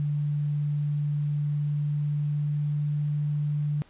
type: tone with pitch glide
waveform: sine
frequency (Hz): 146.83 to 147.68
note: D3 to D3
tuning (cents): 0 to +10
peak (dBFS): -24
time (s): 0-3.82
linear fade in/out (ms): 0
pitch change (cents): +10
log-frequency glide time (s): 1.42-3.15
effects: pink hiss -57 dBFS RMS until 3.89 s + resampled to 8000 Hz